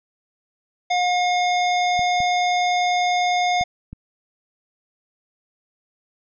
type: harmonic tone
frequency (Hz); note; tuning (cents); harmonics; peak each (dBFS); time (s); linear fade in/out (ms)
717; F5; +45; 1 / 3 / 5 / 7 / 9; -18 / -25 / -29 / -35 / -36; 0.9-3.64; 10
type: clicks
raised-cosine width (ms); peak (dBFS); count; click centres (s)
5; -22; 4; 1.993 / 2.204 / 3.611 / 3.93
effects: none